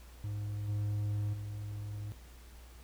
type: tone with level steps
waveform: triangle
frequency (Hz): 103.83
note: G#2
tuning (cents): 0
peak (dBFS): -33 / -29 / -36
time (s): 0.24-2.12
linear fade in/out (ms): 0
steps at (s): 0.68 / 1.33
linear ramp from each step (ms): 10
effects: added 60 Hz sine -51 dBFS peak until 2.83 s + pink hiss -59 dBFS RMS until 2.83 s